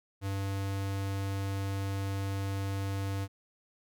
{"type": "tone", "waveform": "square", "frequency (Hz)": 98, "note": "G2", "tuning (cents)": 0, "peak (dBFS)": -32, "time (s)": [0.21, 3.28], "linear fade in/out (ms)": 50, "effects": []}